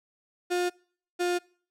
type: tone pair in turn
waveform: 35% pulse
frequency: 355.8 / 354 Hz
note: F4 / F4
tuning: +32 / +23 cents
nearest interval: unison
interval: 9 cents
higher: first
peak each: -23 dBFS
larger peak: neither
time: 0.5-0.7 / 1.19-1.39 s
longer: neither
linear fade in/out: 20 ms
effects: noise-tail reverb RT60 0.5 s tail -25 dB re dry + low-pass 11000 Hz 12 dB/octave